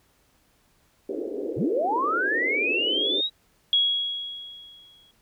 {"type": "band-pass noise", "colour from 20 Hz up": "white", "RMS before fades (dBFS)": -31, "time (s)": [1.09, 3.21], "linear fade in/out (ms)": 5, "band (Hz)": [290, 500], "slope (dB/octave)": 48}
{"type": "linear sweep", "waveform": "sine", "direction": "up", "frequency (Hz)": [73.8, 3876], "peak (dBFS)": -22, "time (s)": [1.56, 3.3], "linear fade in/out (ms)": 50}
{"type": "tone with exponential decay", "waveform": "sine", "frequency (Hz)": 3322, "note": "G#7", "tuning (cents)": 0, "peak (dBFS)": -16, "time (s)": [3.73, 5.11], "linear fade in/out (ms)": 1, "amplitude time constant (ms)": 300}
{"effects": ["pink hiss -64 dBFS RMS until 5.21 s"]}